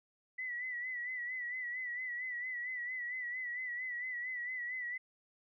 sine tone with vibrato, 1975.5 Hz, B6, in tune, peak -37 dBFS, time 0.38-4.98 s, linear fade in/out 10 ms, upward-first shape sine, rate 4.4 Hz, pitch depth 59 cents each way, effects none

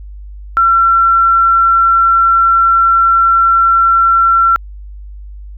sine tone, 1355 Hz, E6, 47 cents sharp, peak -6 dBFS, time 0.57-4.56 s, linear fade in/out 0 ms, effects added 50 Hz sine -27 dBFS peak until 5.57 s

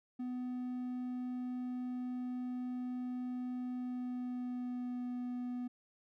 triangle tone with pitch glide, 249.8 to 246.8 Hz, B3 to B3, +20 to -1 cents, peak -35 dBFS, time 0.19-5.68 s, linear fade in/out 10 ms, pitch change -21 cents, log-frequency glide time 3.71-5.06 s, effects none

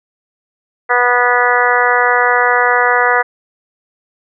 harmonic tone, 244.9 Hz, B3, 14 cents flat, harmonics 2 / 3 / 4 / 5 / 6 / 7 / 8, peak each -17 / -17 / -17 / -17 / -17 / -17 / -17 dBFS, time 0.89-3.23 s, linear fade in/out 20 ms, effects none

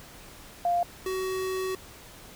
sine / square tone pair in turn, 698.5 / 375.9 Hz, F5 / F#4, 0 / +27 cents, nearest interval major seventh, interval 1073 cents, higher first, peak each -22 / -29 dBFS, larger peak first, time 0.65-0.83 / 1.06-1.75 s, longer second, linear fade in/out 2 ms, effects pink hiss -48 dBFS RMS until 2.35 s

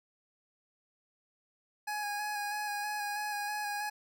25% pulse tone with vibrato, 831 Hz, G#5, 1 cent sharp, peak -30 dBFS, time 1.87-3.9 s, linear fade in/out 10 ms, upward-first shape square, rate 3.1 Hz, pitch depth 17 cents each way, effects none

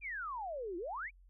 sine exponential two-way sweep, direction down then up, 2488 to 329.6 to 2488 Hz, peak -38 dBFS, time 0.01-1.11 s, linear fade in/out 50 ms, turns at 0.77 s, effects added 45 Hz sine -58 dBFS peak until 1.29 s

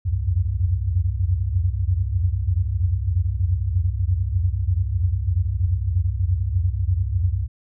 sine tone cluster, 65.5 / 87.3 / 90.5 / 99.1 Hz, C2 / F2 / F#2 / G2, +2 / 0 / -38 / +19 cents, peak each -24 dBFS, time 0.05-7.48 s, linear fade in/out 20 ms, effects none

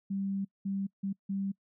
sine tone bursts at uneven times, 195.9 Hz, G3, 1 cent flat, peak -30 dBFS, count 4, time 0.1-0.45 / 0.65-0.87 / 1.03-1.13 / 1.29-1.52 s, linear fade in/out 10 ms, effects noise-tail reverb RT60 0.1 s tail -25 dB re dry

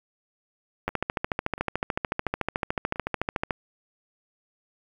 two click trains, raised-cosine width 0.5 ms, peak -23 / -10 dBFS, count 4 / 37, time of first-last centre 0.89-2.959 / 0.88-3.508 s, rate 1.45 / 13.7 Hz, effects 8-bit

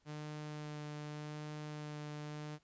sawtooth tone with vibrato, 150.2 Hz, D3, 39 cents sharp, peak -39 dBFS, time 0.05-2.59 s, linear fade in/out 50 ms, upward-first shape sine, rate 0.85 Hz, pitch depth 11 cents each way, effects pink hiss -75 dBFS RMS until 2.63 s + resampled to 16000 Hz

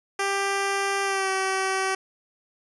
10% pulse tone with pitch glide, 395.1 to 382.3 Hz, G4 to G4, +14 to -43 cents, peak -15 dBFS, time 0.19-1.95 s, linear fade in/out 5 ms, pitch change -57 cents, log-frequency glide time 1.03-1.3 s, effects resampled to 24000 Hz

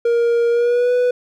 triangle tone with pitch glide, 470 to 493.9 Hz, A#4 to B4, +14 to 0 cents, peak -11 dBFS, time 0.05-1.11 s, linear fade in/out 5 ms, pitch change +86 cents, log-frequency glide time 0.5-0.92 s, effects none

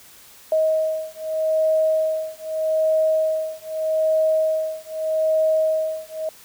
sine beating tone pair, 631 / 631.81 Hz, D#5 / D#5, +24 / +26 cents, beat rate 0.81 Hz, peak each -21 dBFS, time 0.52-6.29 s, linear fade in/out 2 ms, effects white hiss -47 dBFS RMS until 6.44 s

